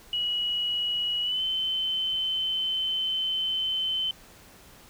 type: tone with pitch glide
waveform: sine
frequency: 2916 to 3066 Hz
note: F#7 to G7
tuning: -26 to -39 cents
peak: -25 dBFS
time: 0.13-4.11 s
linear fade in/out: 2 ms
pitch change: +87 cents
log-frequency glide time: 1.22-1.42 s
effects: pink hiss -52 dBFS RMS until 4.89 s